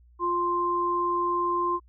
sine tone pair together, 350 / 1047.1 Hz, F4 / C6, +4 / +1 cents, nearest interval octave + perfect fifth, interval 1897 cents, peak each -29 / -24 dBFS, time 0.19-1.8 s, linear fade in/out 50 ms, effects added 60 Hz sine -53 dBFS peak until 1.88 s

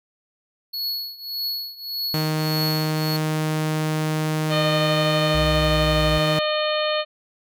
square tone with tremolo, 4370 Hz, C#8, 26 cents flat, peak -23 dBFS, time 0.73-3.17 s, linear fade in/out 10 ms, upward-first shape triangle, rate 1.7 Hz, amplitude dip 90%
sawtooth tone, 155.56 Hz, D#3, in tune, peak -17 dBFS, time 2.14-6.39 s, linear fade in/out 0 ms
harmonic tone, 610 Hz, D#5, 34 cents flat, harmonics 1 / 2 / 3 / 4 / 5 / 6 / 7, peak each -22 / -28 / -32 / -32 / -29 / -32 / -32 dBFS, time 4.49-7.05 s, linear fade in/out 50 ms
sine tone with pitch glide, 61.74 to 58.38 Hz, B1 to A#1, 0 to +3 cents, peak -23 dBFS, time 5.34-6.19 s, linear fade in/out 10 ms, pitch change -97 cents, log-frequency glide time 5.67-5.74 s
effects none

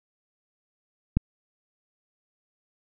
click, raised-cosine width 5 ms, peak -8 dBFS, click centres 1.17 s, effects none

